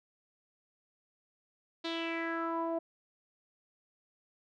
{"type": "tone with low-pass filter sweep", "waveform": "sawtooth", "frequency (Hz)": 331.3, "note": "E4", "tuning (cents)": 9, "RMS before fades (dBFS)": -35, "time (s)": [1.84, 2.79], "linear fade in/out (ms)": 10, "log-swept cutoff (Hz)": [4000, 700], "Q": 4.4, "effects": []}